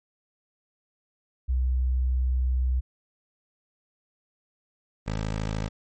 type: tone pair in turn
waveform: sine / 15% pulse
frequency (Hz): 63.4 / 53.41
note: B1 / G#1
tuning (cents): +46 / +49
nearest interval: minor third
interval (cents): 297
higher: first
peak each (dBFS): -21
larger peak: neither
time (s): 1.48-2.81 / 5.06-5.69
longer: first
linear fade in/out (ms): 20
effects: MP3 32 kbps